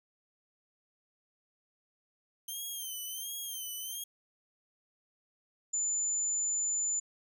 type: tone with vibrato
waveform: 5% pulse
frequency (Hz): 3136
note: G7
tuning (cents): 0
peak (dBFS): -30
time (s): 2.48-4.04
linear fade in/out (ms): 5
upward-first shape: sine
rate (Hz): 1.4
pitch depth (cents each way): 87
type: tone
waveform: sine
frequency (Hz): 7040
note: A8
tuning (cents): 0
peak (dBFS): -29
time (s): 5.73-7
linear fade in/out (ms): 10
effects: none